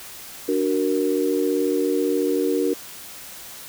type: chord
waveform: sine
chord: D augmented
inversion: none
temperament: equal with one note detuned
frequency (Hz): 293.7 / 371.9 / 466.2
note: D4 / F#4 / A#4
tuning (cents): 0 / +9 / 0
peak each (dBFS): -23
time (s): 0.48-2.74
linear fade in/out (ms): 10
effects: white hiss -39 dBFS RMS until 3.68 s

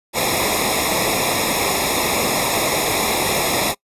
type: noise with comb filter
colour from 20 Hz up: pink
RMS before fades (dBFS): -19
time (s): 0.13-3.75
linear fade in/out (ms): 50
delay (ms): 0.66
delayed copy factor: -0.95
effects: noise-tail reverb RT60 0.1 s tail -24 dB re dry + resampled to 32000 Hz

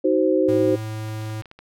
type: chord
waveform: sine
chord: C diminished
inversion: first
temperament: just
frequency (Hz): 314 / 376.7 / 523.3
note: Eb4 / Gb4 / C5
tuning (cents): +16 / +31 / 0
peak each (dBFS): -20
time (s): 0.04-0.76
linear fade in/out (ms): 10
type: tone with pitch glide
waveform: square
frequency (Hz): 109.7 to 108.88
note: A2 to A2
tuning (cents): -5 to -18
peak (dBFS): -28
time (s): 0.48-1.42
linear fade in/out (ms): 10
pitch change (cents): -13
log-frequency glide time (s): 0.73-0.9
type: clicks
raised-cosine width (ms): 0.3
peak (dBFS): -27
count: 8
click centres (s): 1.086 / 1.217 / 1.258 / 1.3 / 1.422 / 1.457 / 1.514 / 1.59
effects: none

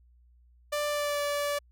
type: tone with pitch glide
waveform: sawtooth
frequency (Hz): 590 to 578.5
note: D5 to D5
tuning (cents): +8 to -26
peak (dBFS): -24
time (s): 0.72-1.59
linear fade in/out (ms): 10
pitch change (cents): -34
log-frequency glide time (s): 0.88-1.22
effects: added 60 Hz sine -57 dBFS peak until 1.71 s

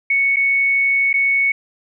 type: tone with dropouts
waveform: sine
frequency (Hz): 2217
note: C#7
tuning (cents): 0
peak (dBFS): -13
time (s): 0.1-1.52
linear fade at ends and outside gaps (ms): 5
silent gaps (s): 0.361-0.367 / 1.13-1.139
effects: none

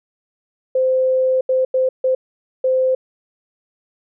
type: tone bursts at uneven times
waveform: sine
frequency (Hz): 518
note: C5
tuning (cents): -17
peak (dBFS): -13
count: 5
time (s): 0.75-1.41 / 1.49-1.65 / 1.74-1.89 / 2.04-2.15 / 2.64-2.95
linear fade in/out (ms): 5
effects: none

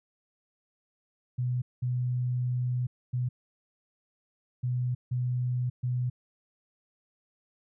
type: tone bursts at uneven times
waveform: sine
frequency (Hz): 124.5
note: B2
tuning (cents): +14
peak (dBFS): -26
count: 6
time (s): 1.38-1.62 / 1.82-2.87 / 3.13-3.29 / 4.63-4.95 / 5.11-5.7 / 5.83-6.1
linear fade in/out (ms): 10
effects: none

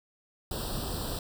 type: noise with comb filter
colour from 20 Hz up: pink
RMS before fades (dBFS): -34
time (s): 0.51-1.19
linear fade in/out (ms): 2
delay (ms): 0.23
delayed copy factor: +1
effects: none

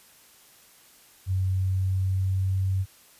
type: tone with pitch glide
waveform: sine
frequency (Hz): 94 to 95.2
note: F#2 to F#2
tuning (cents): +28 to +50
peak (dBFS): -22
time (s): 1.26-2.86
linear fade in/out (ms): 50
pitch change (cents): +22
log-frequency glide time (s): 1.5-2.69
effects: white hiss -55 dBFS RMS until 3.19 s + resampled to 32000 Hz

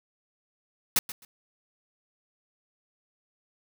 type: noise with echo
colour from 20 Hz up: white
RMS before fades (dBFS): -22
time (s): 0.96-0.99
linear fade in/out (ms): 2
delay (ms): 130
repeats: 2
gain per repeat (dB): -15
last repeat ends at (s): 1.25
effects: none

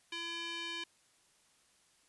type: tone with band-pass filter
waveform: square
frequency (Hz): 337.6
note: E4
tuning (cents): +41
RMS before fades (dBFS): -41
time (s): 0.12-0.84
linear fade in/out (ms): 5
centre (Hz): 3000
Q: 2.1
effects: white hiss -69 dBFS RMS until 2.08 s + resampled to 24000 Hz

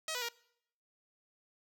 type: tone with pitch steps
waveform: 5% pulse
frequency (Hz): 636 / 492.8 / 470.6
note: D#5 / B4 / A#4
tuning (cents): +38 / -4 / +16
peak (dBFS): -24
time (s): 0.08-0.287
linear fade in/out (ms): 2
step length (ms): 69
effects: noise-tail reverb RT60 0.7 s tail -23 dB re dry

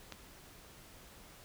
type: click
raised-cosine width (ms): 0.2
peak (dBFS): -26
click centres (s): 0.123
effects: pink hiss -56 dBFS RMS until 1.44 s

